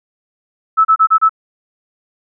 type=tone bursts; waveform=sine; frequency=1306 Hz; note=E6; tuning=17 cents flat; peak=-6 dBFS; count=5; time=0.77-1.294 s; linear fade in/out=20 ms; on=80 ms; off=31 ms; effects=none